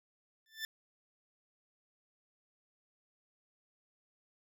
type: tone with exponential growth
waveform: 20% pulse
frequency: 1767 Hz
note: A6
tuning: 7 cents sharp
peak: -29 dBFS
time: 0.46-0.65 s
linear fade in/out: 1 ms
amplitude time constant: 40 ms
effects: none